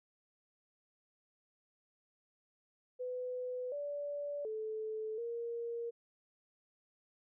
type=tone with pitch steps; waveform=sine; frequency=501 / 578 / 435.7 / 468.2 Hz; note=B4 / D5 / A4 / A#4; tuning=+25 / -28 / -17 / +8 cents; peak=-37 dBFS; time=2.99-5.91 s; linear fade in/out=20 ms; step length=730 ms; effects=none